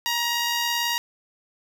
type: tone with amplitude modulation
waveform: 10% pulse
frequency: 946 Hz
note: A#5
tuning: 25 cents sharp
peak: -13 dBFS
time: 0.06-0.98 s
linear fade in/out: 0 ms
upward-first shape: sine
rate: 78.3 Hz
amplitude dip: 25%
effects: none